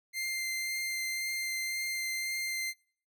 sawtooth tone with vibrato, 2093 Hz, C7, in tune, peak -29 dBFS, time 0.13-2.74 s, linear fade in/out 50 ms, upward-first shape sine, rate 1.9 Hz, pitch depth 9 cents each way, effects noise-tail reverb RT60 0.5 s tail -24 dB re dry

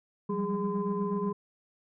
sine tone cluster, 175.2 / 194.4 / 202.6 / 411.6 / 1023 Hz, F3 / G3 / G#3 / G#4 / C6, +6 / -14 / -43 / -16 / -39 cents, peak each -37 / -31 / -37 / -32 / -36 dBFS, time 0.29-1.33 s, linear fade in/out 10 ms, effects tanh soft clip ceiling -19 dBFS

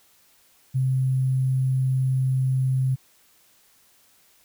sine tone with sample-and-hold, 130.81 Hz, C3, in tune, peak -19 dBFS, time 0.74-2.96 s, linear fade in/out 20 ms, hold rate 11025 Hz, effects white hiss -59 dBFS RMS until 4.44 s

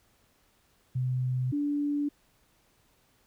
sine tone pair in turn, 127.4 / 290.1 Hz, C3 / D4, -46 / -21 cents, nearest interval octave + major second, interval 1425 cents, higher second, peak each -26 dBFS, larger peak neither, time 0.95-1.52 / 1.52-2.09 s, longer neither, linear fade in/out 10 ms, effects pink hiss -67 dBFS RMS until 3.26 s

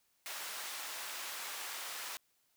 pink high-pass noise, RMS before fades -43 dBFS, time 0.26-2.17 s, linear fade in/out 0 ms, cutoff 1000 Hz, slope 12 dB/octave, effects white hiss -75 dBFS RMS until 2.56 s

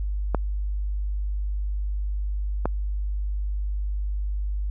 clicks, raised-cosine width 1 ms, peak -9 dBFS, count 2, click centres 0.347 / 2.656 s, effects added 50 Hz sine -24 dBFS peak until 4.7 s

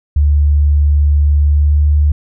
sine tone with pitch glide, 73.1 to 74.03 Hz, D2 to D2, -7 to +14 cents, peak -7 dBFS, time 0.16-2.12 s, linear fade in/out 5 ms, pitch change +21 cents, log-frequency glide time 1.42-1.86 s, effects none

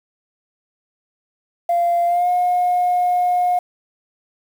sine tone with pitch glide, 692 to 717.2 Hz, F5 to F5, -16 to +46 cents, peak -13 dBFS, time 1.69-3.59 s, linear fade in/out 5 ms, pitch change +62 cents, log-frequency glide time 2.06-2.29 s, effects tanh soft clip ceiling -11 dBFS + 7-bit

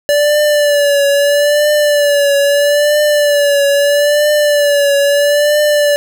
square tone with vibrato, 580 Hz, D5, 22 cents flat, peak -9 dBFS, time 0.09-5.96 s, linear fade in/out 0 ms, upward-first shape triangle, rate 0.77 Hz, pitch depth 53 cents each way, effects none

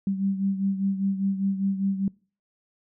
sine beating tone pair, 194.3 / 199.3 Hz, G3 / G3, -15 / +29 cents, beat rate 5 Hz, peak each -24 / -30 dBFS, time 0.07-2.08 s, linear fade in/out 2 ms, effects noise-tail reverb RT60 0.4 s tail -25 dB re dry

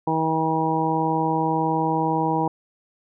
harmonic tone, 160.1 Hz, D#3, 50 cents sharp, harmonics 1 / 2 / 3 / 4 / 5 / 6, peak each -27 / -25 / -28 / -34 / -25 / -25 dBFS, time 0.07-2.48 s, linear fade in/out 5 ms, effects none

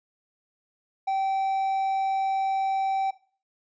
triangle tone, 774 Hz, G5, 22 cents flat, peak -21 dBFS, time 1.07-3.11 s, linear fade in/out 10 ms, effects noise-tail reverb RT60 0.4 s tail -17 dB re dry + resampled to 16000 Hz

